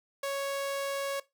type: tone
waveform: sawtooth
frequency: 554.4 Hz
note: C#5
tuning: in tune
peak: -27 dBFS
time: 0.23-1.2 s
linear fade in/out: 5 ms
effects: noise-tail reverb RT60 0.2 s tail -19 dB re dry